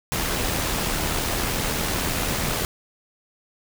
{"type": "noise with amplitude modulation", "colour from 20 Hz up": "pink", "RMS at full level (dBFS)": -23, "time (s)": [0.12, 2.65], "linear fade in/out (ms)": 0, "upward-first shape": "sine", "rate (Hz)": 80, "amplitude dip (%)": 40, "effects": []}